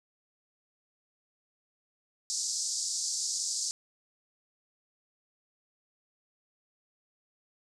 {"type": "band-pass noise", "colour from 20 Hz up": "white", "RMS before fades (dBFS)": -33, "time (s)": [2.3, 3.71], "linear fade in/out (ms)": 0, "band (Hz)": [4600, 8000], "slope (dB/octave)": 48, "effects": []}